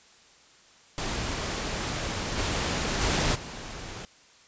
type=noise with level steps; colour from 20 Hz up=pink; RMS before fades=-31 / -28 / -25 / -39 dBFS; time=0.98-4.05 s; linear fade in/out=0 ms; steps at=2.37 / 3 / 3.34 s; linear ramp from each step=20 ms; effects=white hiss -56 dBFS RMS until 4.47 s + resampled to 16000 Hz